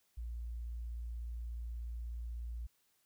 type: tone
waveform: sine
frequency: 58.27 Hz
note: A#1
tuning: in tune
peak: -39 dBFS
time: 0.17-2.67 s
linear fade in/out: 10 ms
effects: white hiss -75 dBFS RMS until 3.05 s